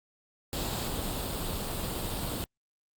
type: noise with comb filter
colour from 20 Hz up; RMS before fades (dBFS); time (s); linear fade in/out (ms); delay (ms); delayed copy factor
pink; -33; 0.53-2.44; 0; 0.25; +0.5
effects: Opus 48 kbps